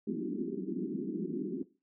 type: band-pass noise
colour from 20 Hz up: white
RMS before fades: -36 dBFS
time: 0.07-1.63 s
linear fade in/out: 5 ms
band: 170 to 390 Hz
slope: 96 dB/octave
effects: noise-tail reverb RT60 0.3 s tail -17 dB re dry